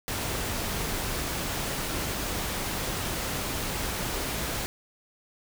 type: noise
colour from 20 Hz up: pink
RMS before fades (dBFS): -31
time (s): 0.08-4.66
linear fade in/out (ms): 0
effects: none